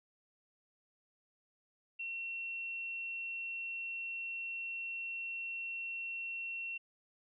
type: tone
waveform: sine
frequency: 2720 Hz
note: F7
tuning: 46 cents flat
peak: -38 dBFS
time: 1.99-6.78 s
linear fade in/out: 10 ms
effects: none